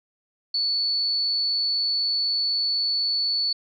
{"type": "tone", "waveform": "sine", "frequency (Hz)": 4448, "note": "C#8", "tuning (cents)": 5, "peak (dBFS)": -21, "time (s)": [0.54, 3.53], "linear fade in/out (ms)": 5, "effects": []}